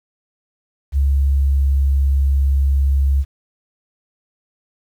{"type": "tone with pitch glide", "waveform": "sine", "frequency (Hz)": [69.3, 68.7], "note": ["C#2", "C#2"], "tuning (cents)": [0, -15], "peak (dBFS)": -12, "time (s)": [0.92, 3.25], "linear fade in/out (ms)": 50, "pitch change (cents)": -15, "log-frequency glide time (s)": [1.06, 1.69], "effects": ["8-bit"]}